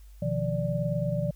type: tone cluster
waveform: sine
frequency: 124.9 / 154.7 / 173.3 / 585 Hz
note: B2 / D#3 / F3 / D5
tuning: +20 / -10 / -13 / -7 cents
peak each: -31 dBFS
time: 0.22-1.31 s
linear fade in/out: 5 ms
effects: added 50 Hz sine -46 dBFS peak until 1.35 s + white hiss -64 dBFS RMS until 1.35 s